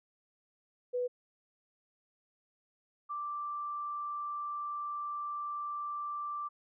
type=tone pair in turn; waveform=sine; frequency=493.9 / 1174.7 Hz; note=B4 / D6; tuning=0 / 0 cents; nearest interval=octave + minor third; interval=1500 cents; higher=second; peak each=-30 / -35 dBFS; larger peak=first; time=0.93-1.08 / 3.09-6.49 s; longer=second; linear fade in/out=20 ms; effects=none